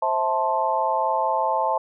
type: harmonic tone with a mistuned harmonic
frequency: 175.7 Hz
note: F3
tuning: 11 cents sharp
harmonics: 3 / 4 / 5 / 6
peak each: -28 / -26 / -22 / -27 dBFS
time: 0.02-1.78 s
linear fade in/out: 5 ms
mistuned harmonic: 4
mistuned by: -130 cents
effects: none